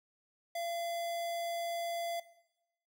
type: tone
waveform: square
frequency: 682 Hz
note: F5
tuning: 41 cents flat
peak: -36 dBFS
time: 0.55-2.2 s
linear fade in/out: 5 ms
effects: noise-tail reverb RT60 0.9 s tail -17 dB re dry